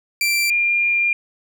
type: tone pair in turn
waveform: sawtooth / sine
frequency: 2352 / 2401 Hz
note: D7 / D7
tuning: +2 / +38 cents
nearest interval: unison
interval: 36 cents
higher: second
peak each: -13 / -15 dBFS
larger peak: first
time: 0.21-0.5 / 0.5-1.13 s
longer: second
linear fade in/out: 2 ms
effects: none